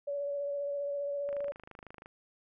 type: tone with vibrato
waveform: sine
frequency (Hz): 569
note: C#5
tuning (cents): +45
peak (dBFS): -32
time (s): 0.07-1.52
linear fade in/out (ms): 10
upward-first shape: sine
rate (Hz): 15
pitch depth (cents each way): 18
type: click train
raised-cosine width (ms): 0.5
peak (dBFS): -33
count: 21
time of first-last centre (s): 1.29-2.059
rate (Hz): 26
effects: none